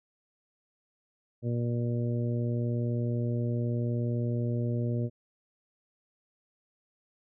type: harmonic tone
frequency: 119.2 Hz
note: A#2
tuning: 39 cents sharp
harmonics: 1 / 2 / 3 / 4 / 5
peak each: -28 / -34 / -38 / -40 / -42 dBFS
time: 1.42-5.1 s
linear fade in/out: 50 ms
effects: none